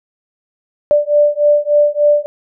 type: beating tone pair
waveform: sine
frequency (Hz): 587.3 / 590.7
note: D5 / D5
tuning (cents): 0 / +10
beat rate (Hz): 3.4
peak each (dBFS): -12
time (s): 0.91-2.26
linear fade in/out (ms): 0
effects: none